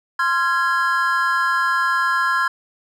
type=chord; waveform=triangle; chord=F minor; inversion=second; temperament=equal with one note detuned; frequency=1046.5 / 1375.3 / 1661.2 Hz; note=C6 / F6 / Ab6; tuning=0 / -27 / 0 cents; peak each=-19 dBFS; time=0.19-2.48 s; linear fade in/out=5 ms; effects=none